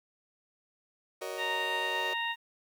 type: chord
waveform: 35% pulse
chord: D# minor seventh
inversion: first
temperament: just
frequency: 373.4 / 466.7 / 560 / 622.3 Hz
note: F#4 / A#4 / C#5 / D#5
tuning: +16 / +2 / +18 / 0 cents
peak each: -40 dBFS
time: 1.21-2.14 s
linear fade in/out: 10 ms
type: harmonic tone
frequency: 929 Hz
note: A#5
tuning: 6 cents flat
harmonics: 1 / 2 / 3 / 4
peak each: -35 / -34 / -36 / -40 dBFS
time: 1.37-2.36 s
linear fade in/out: 50 ms
effects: 10-bit